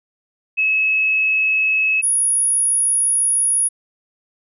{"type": "tone pair in turn", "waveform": "sine", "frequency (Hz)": [2580, 10383], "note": ["E7", "E9"], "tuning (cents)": [-38, -27], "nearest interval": "2 octaves", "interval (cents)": 2411, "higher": "second", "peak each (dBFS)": -14, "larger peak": "neither", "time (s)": [[0.57, 2.02], [2.02, 3.69]], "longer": "second", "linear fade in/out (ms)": 20, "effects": []}